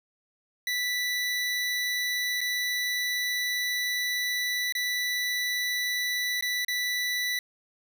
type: tone with dropouts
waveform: 25% pulse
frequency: 1973 Hz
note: B6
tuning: 2 cents flat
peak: -23 dBFS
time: 0.67-7.39 s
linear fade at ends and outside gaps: 2 ms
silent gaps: 2.407-2.413 / 4.724-4.751 / 6.41-6.424 / 6.648-6.682 s
effects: none